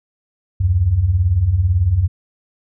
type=beating tone pair; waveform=sine; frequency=74.5 / 92.5 Hz; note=D2 / F#2; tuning=+25 / 0 cents; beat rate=18 Hz; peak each=-19 / -13 dBFS; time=0.6-2.08 s; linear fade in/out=10 ms; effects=none